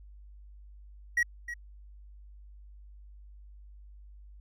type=tone with echo; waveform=triangle; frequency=1909 Hz; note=A#6; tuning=41 cents sharp; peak=-21 dBFS; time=1.17-1.23 s; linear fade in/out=5 ms; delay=310 ms; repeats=1; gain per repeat=-12 dB; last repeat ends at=1.54 s; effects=added 50 Hz sine -48 dBFS peak until 4.4 s